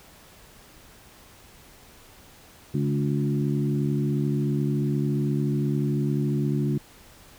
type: harmonic tone with a mistuned harmonic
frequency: 71.4 Hz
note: D2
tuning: 48 cents flat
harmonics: 2 / 3 / 4 / 5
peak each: -24 / -28 / -30 / -32 dBFS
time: 2.74-6.78 s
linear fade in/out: 5 ms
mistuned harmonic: 4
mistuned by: +16 cents
effects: pink hiss -51 dBFS RMS until 7.38 s